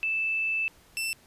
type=tone pair in turn; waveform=sine / sawtooth; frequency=2637 / 2669 Hz; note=E7 / E7; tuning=0 / +21 cents; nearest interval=unison; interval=21 cents; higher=second; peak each=-25 dBFS; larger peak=neither; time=0.03-0.68 / 0.97-1.13 s; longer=first; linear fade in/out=0 ms; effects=pink hiss -58 dBFS RMS until 1.26 s + resampled to 32000 Hz